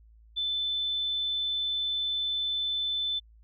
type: tone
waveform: sine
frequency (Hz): 3520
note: A7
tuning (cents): 0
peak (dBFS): -27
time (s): 0.36-3.2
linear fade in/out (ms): 20
effects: added 55 Hz sine -53 dBFS peak until 3.43 s